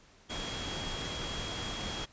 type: tone in noise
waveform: sine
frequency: 3287 Hz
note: G#7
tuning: 19 cents flat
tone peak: -41 dBFS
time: 0.29-2.06 s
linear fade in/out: 20 ms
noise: pink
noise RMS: -38 dBFS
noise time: 0.29-2.06 s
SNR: -6 dB
effects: pink hiss -60 dBFS RMS until 2.12 s + resampled to 16000 Hz